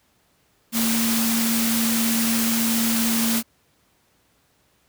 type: tone in noise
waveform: sine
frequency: 228.4 Hz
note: A#3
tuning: 35 cents flat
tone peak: -21 dBFS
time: 0.72-3.43 s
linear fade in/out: 50 ms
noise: white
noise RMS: -24 dBFS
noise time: 0.72-3.43 s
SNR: 0 dB
effects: pink hiss -63 dBFS RMS until 4.88 s + high-pass 60 Hz 12 dB/octave